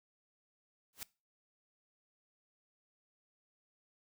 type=noise with exponential growth; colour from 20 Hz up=white; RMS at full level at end=-39 dBFS; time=0.93-1.03 s; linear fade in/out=1 ms; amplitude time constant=20 ms; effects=noise-tail reverb RT60 0.3 s tail -21 dB re dry